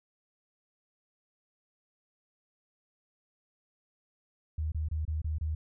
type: tone bursts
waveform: sine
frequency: 77.78 Hz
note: D#2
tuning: in tune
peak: -29 dBFS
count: 6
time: 4.58-5.55 s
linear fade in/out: 5 ms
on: 140 ms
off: 26 ms
effects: none